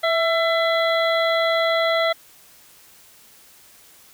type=harmonic tone with a mistuned harmonic; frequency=670 Hz; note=E5; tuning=28 cents sharp; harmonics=1 / 2 / 3 / 5 / 6; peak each=-19 / -25 / -24 / -28 / -32 dBFS; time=0.03-2.13 s; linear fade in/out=10 ms; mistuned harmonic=1; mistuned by=-33 cents; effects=white hiss -50 dBFS RMS until 4.13 s